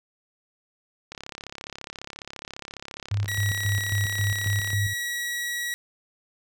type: click train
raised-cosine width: 0.2 ms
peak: -19 dBFS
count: 125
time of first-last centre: 1.12-4.704 s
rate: 34.6 Hz
type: tone with tremolo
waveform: sine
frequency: 101.9 Hz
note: G#2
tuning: 32 cents flat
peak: -22 dBFS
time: 3.11-4.94 s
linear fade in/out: 10 ms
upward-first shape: square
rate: 3.7 Hz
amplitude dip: 65%
type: tone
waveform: sawtooth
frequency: 1921 Hz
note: B6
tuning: 48 cents flat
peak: -24 dBFS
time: 3.28-5.74 s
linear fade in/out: 0 ms
effects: none